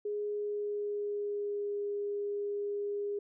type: tone with pitch glide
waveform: sine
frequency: 415.3 to 408.2 Hz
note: G#4 to G#4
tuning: 0 to -30 cents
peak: -32 dBFS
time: 0.05-3.19 s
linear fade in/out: 5 ms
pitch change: -30 cents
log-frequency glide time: 0.28-1.81 s
effects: none